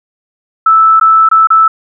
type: tone with dropouts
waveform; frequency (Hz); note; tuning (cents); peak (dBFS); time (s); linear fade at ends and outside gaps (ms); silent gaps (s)
sine; 1315; E6; -5; -3; 0.66-1.68; 5; 0.998-1.011 / 1.289-1.313 / 1.472-1.503
effects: none